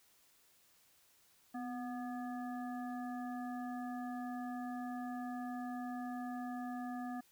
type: harmonic tone with a mistuned harmonic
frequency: 243.6 Hz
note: B3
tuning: 24 cents flat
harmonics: 1 / 3 / 5 / 7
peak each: -41 / -45 / -53 / -54 dBFS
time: 1.54-7.21 s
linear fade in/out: 10 ms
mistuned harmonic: 1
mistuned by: +45 cents
effects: white hiss -69 dBFS RMS until 7.31 s